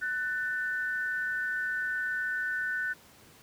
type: tone pair together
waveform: sine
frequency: 1495.4 / 1781 Hz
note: F#6 / A6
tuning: +18 / +21 cents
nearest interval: minor third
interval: 303 cents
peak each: -30 / -35 dBFS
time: 0.01-2.94 s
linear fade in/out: 20 ms
effects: pink hiss -56 dBFS RMS until 3.42 s + high-pass 80 Hz 12 dB/octave